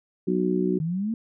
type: harmonic tone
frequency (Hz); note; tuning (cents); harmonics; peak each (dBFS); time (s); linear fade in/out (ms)
61.7; B1; -1; 3 / 4 / 5 / 6; -25 / -31 / -27 / -25; 0.27-0.79; 10
type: exponential sweep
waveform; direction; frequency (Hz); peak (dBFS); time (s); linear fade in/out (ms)
sine; up; 152.4 to 233.1; -24; 0.8-1.14; 2
effects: none